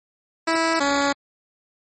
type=tone pair in turn; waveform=10% pulse; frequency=327.5 / 281.7 Hz; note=E4 / C#4; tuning=-11 / +28 cents; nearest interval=minor third; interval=261 cents; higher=first; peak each=-10 dBFS; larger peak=neither; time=0.47-0.8 / 0.8-1.13 s; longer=neither; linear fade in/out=10 ms; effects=MP3 32 kbps